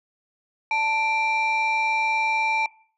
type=tone pair together; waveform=sine; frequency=883.9 / 2357 Hz; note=A5 / D7; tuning=+8 / +6 cents; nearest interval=octave + perfect fourth; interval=1698 cents; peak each=-21 dBFS; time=0.71-2.66 s; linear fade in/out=2 ms; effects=noise-tail reverb RT60 0.5 s tail -22 dB re dry + tanh soft clip ceiling -17 dBFS